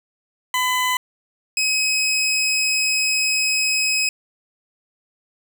20% pulse tone pair in turn, 1007 / 2542 Hz, B5 / D#7, +33 / +36 cents, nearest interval octave + major third, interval 1603 cents, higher second, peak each -13 / -13 dBFS, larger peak neither, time 0.54-0.97 / 1.57-4.09 s, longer second, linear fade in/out 2 ms, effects none

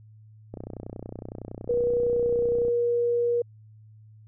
click train, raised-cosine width 2 ms, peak -23 dBFS, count 67, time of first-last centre 0.54-2.683 s, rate 30.8 Hz
sine tone with pitch glide, 481.4 to 476.4 Hz, B4 to A#4, -44 to +38 cents, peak -21 dBFS, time 1.69-3.42 s, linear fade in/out 5 ms, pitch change -18 cents, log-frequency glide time 1.94-2.38 s
effects added 108 Hz sine -48 dBFS peak until 4.27 s

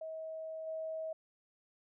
sine tone with level steps, 639 Hz, D#5, 46 cents sharp, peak -40 / -37 dBFS, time 0.01-1.13 s, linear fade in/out 5 ms, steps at 0.66 s, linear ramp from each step 20 ms, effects none

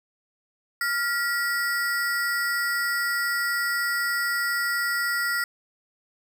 square ring-modulated tone, 1661.2 Hz, G#6, in tune, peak -21 dBFS, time 0.81-5.44 s, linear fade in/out 2 ms, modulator 266 Hz, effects none

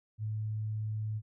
sine tone, 107.9 Hz, A2, 33 cents flat, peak -32 dBFS, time 0.18-1.22 s, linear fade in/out 50 ms, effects none

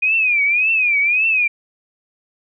sine tone with vibrato, 2453 Hz, D#7, 25 cents flat, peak -13 dBFS, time 0.02-1.48 s, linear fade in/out 10 ms, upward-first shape triangle, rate 1.8 Hz, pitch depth 170 cents each way, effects none

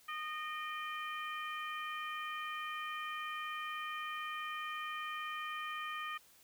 harmonic tone with a mistuned harmonic, 616 Hz, D#5, 17 cents flat, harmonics 2 / 3 / 4 / 5, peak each -41 / -45 / -47 / -49 dBFS, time 0.08-6.18 s, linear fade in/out 10 ms, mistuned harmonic 4, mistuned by -39 cents, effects white hiss -64 dBFS RMS until 6.43 s

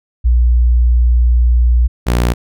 sine / sawtooth tone pair in turn, 60 / 59.79 Hz, B1 / A#1, -49 / +45 cents, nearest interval unison, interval 6 cents, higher first, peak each -7 dBFS, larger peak neither, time 0.24-1.88 / 2.06-2.34 s, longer first, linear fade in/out 20 ms, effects none

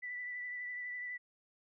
sine tone with vibrato, 1975.5 Hz, B6, in tune, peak -39 dBFS, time 0.02-1.18 s, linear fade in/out 20 ms, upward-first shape triangle, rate 12 Hz, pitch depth 23 cents each way, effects none

